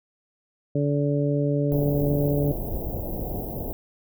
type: harmonic tone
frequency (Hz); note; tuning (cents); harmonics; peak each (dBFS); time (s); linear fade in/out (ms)
144.1; D3; -33; 1 / 2 / 3 / 4; -23 / -26 / -28 / -29; 0.75-2.52; 5
type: band-stop noise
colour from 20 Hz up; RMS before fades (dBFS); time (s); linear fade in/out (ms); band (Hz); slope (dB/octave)
pink; -30; 1.72-3.73; 0; 750 to 14000; 48
effects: none